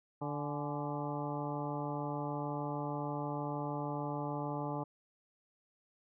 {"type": "harmonic tone with a mistuned harmonic", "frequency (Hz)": 146.5, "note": "D3", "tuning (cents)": -4, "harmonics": [1, 2, 3, 4, 5, 6, 7, 8], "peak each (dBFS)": [-40, -41, -45, -44, -47, -42, -47, -49], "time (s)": [0.21, 4.84], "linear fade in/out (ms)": 10, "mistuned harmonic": 6, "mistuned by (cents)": -55, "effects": []}